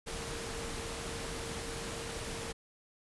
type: tone in noise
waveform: sine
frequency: 460 Hz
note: A#4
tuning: 23 cents flat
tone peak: -45 dBFS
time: 0.06-2.53 s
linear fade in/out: 20 ms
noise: pink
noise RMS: -40 dBFS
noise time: 0.06-2.53 s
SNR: -8 dB
effects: resampled to 24000 Hz